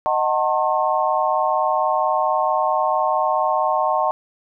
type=chord; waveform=sine; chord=D# diminished seventh; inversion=none; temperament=just; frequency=622.3 / 746.7 / 896 / 1075.3 Hz; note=D#5 / F#5 / A5 / C6; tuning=0 / +16 / +31 / +47 cents; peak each=-22 dBFS; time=0.06-4.11 s; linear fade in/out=0 ms; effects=none